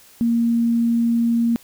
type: tone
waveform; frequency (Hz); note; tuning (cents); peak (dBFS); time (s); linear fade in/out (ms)
sine; 233.1; A#3; 0; -15; 0.21-1.56; 0
effects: white hiss -49 dBFS RMS until 1.63 s